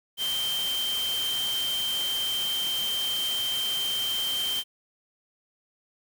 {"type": "tone in noise", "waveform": "sine", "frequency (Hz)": 3136, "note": "G7", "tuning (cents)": 0, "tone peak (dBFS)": -26, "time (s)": [0.17, 4.64], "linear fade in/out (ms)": 50, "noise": "white", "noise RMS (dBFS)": -35, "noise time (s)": [0.17, 4.64], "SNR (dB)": 6, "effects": []}